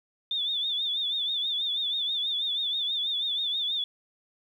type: tone with vibrato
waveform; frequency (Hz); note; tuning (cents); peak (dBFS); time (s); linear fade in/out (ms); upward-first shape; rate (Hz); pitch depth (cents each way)
sine; 3549; A7; +14; -26; 0.31-3.84; 2; triangle; 6.2; 100
effects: 10-bit